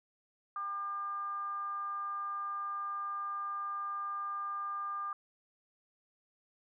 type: tone with frequency modulation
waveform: sine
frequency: 1200 Hz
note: D6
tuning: 37 cents sharp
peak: -35 dBFS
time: 0.56-5.13 s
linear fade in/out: 2 ms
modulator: 407 Hz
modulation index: 0.27
effects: none